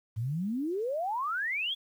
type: exponential sweep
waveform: sine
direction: up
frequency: 103.83 to 3453 Hz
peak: -29 dBFS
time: 0.16-1.75 s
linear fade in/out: 20 ms
effects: 10-bit